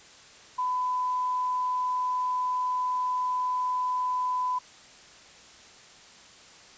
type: tone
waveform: sine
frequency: 1003 Hz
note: B5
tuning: 26 cents sharp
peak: -25 dBFS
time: 0.58-4.59 s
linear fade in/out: 10 ms
effects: white hiss -51 dBFS RMS until 6.77 s + resampled to 16000 Hz